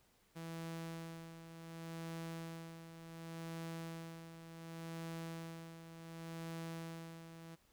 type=tone with tremolo; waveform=sawtooth; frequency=164.81 Hz; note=E3; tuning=in tune; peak=-39 dBFS; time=0.35-7.56 s; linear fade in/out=20 ms; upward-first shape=sine; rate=0.68 Hz; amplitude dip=65%; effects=pink hiss -72 dBFS RMS until 7.72 s